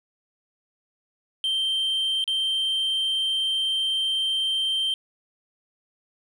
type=tone with dropouts; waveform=sine; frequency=3136 Hz; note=G7; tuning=in tune; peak=-19 dBFS; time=1.44-4.94 s; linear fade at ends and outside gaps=1 ms; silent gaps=2.241-2.277 s; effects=tanh soft clip ceiling -21 dBFS